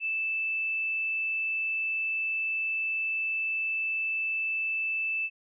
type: tone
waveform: sine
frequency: 2637 Hz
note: E7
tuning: in tune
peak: -27 dBFS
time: 0-5.3 s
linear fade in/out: 50 ms
effects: none